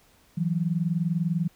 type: tone pair together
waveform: sine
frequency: 163.05 / 183.1 Hz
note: E3 / F#3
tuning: -19 / -18 cents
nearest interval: major second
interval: 201 cents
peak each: -25 / -27 dBFS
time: 0.37-1.48 s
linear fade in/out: 10 ms
effects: pink hiss -60 dBFS RMS until 1.55 s